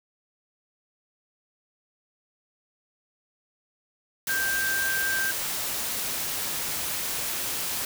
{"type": "tone in noise", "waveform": "sine", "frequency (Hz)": 1576, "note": "G6", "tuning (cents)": 9, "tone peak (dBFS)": -25, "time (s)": [4.29, 5.31], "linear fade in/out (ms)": 2, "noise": "white", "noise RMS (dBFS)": -30, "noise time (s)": [4.27, 7.85], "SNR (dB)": 2, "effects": []}